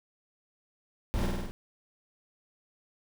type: noise with echo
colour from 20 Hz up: brown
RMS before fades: -29 dBFS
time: 1.14-1.26 s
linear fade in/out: 0 ms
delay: 50 ms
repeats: 5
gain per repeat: -2 dB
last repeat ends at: 1.51 s
effects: none